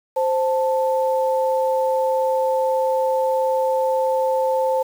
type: tone pair together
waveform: sine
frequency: 523.3 / 880.8 Hz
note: C5 / A5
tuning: 0 / +2 cents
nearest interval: major sixth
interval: 902 cents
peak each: -18 / -22 dBFS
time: 0.16-4.83 s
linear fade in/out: 10 ms
effects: 7-bit